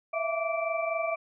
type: tone cluster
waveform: sine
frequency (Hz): 653 / 677 / 1161 / 2337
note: E5 / E5 / D6 / D7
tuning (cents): -17 / +46 / -20 / -9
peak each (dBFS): -30 / -33 / -35 / -35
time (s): 0.13-1.16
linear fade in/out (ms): 10
effects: none

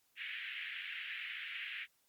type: band-pass noise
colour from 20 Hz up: pink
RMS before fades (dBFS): -44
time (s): 0.16-1.87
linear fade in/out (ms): 50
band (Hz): 1700 to 3100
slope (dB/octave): 48
effects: white hiss -75 dBFS RMS until 2.08 s + Opus 48 kbps

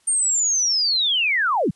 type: linear sweep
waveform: sine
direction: down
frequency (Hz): 8870 to 112.4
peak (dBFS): -17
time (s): 0.07-1.71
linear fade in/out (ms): 10
effects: white hiss -61 dBFS RMS until 1.75 s + resampled to 24000 Hz

